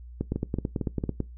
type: two click trains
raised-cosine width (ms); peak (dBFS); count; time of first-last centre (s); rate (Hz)
3; -14 / -15; 10 / 4; 0.21-1.203 / 0.36-1.039; 9.06 / 4.42
effects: noise-tail reverb RT60 0.2 s tail -21 dB re dry + added 60 Hz sine -41 dBFS peak until 1.37 s